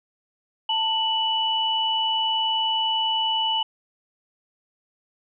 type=tone pair together; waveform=sine; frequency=890.2 / 2960 Hz; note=A5 / F#7; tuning=+20 / 0 cents; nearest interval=octave + major sixth; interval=2080 cents; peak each=-25 / -22 dBFS; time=0.69-3.63 s; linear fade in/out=5 ms; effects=none